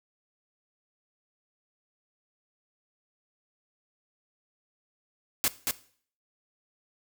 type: noise with echo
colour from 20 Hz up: white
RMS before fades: -25 dBFS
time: 5.44-5.48 s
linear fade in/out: 0 ms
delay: 230 ms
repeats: 1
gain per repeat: -3 dB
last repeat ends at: 5.71 s
effects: noise-tail reverb RT60 0.5 s tail -17 dB re dry